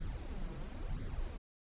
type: noise with flanger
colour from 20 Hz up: brown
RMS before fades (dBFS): -40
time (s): 0-1.38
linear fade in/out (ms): 20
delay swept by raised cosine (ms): 0.53 to 6.23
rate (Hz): 0.97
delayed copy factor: +0.65
effects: resampled to 8000 Hz